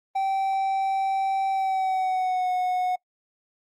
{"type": "tone with pitch glide", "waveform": "triangle", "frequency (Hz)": [775, 731.5], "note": ["G5", "F#5"], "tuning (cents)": [-20, -20], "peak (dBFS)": -20, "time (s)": [0.15, 2.96], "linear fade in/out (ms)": 10, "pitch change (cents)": -100, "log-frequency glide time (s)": [1.5, 2.5], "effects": ["noise-tail reverb RT60 0.1 s tail -24 dB re dry", "Opus 32 kbps"]}